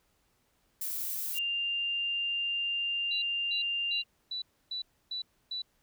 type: noise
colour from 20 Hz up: violet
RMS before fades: -35 dBFS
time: 0.81-1.39 s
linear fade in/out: 5 ms
type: tone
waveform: sine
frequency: 2794 Hz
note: F7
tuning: in tune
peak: -29 dBFS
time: 1.34-4.04 s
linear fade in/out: 50 ms
type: tone bursts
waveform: sine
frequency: 3960 Hz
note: B7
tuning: 4 cents sharp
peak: -33 dBFS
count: 7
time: 3.11-5.62 s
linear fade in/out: 5 ms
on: 110 ms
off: 290 ms
effects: pink hiss -72 dBFS RMS until 5.82 s